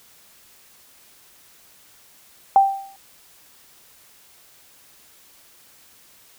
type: tone with exponential decay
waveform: sine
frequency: 784 Hz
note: G5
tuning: in tune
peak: -7 dBFS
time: 2.56-2.96 s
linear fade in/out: 1 ms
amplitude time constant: 86 ms
effects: white hiss -52 dBFS RMS until 6.38 s